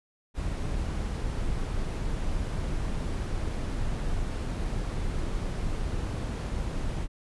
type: noise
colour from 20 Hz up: brown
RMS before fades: -30 dBFS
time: 0.34-7.08 s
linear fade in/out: 50 ms
effects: resampled to 24000 Hz